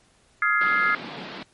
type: chord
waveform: sine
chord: F minor seventh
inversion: third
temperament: just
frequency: 1257.2 / 1396.9 / 1676.3 / 2095 Hz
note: Eb6 / F6 / Ab6 / C7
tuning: +18 / 0 / +16 / +2 cents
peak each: -24 dBFS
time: 0.42-0.95 s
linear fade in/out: 2 ms
type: band-pass noise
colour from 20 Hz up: pink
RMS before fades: -37 dBFS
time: 0.61-1.43 s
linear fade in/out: 2 ms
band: 150 to 4500 Hz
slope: 48 dB/octave
effects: pink hiss -60 dBFS RMS until 1.53 s + MP3 48 kbps